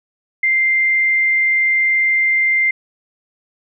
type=tone; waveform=sine; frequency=2093 Hz; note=C7; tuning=in tune; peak=-12 dBFS; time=0.43-2.71 s; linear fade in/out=5 ms; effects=none